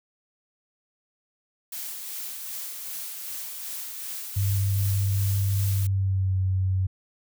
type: noise with tremolo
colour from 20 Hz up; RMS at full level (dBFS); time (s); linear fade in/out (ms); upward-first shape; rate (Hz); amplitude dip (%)
blue; -34; 1.72-5.87; 5; sine; 2.6; 30
type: tone with pitch glide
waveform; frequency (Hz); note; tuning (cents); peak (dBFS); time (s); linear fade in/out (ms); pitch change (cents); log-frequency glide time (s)
sine; 98.6 to 94.04; G2 to F#2; +11 to +29; -21; 4.36-6.87; 10; -82; 5.69-6.37
effects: none